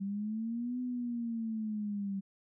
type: linear two-way sweep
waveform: sine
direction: up then down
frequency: 193.4 to 251.6 to 193.4 Hz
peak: -33 dBFS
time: 0-2.21 s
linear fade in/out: 20 ms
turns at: 0.8 s
effects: none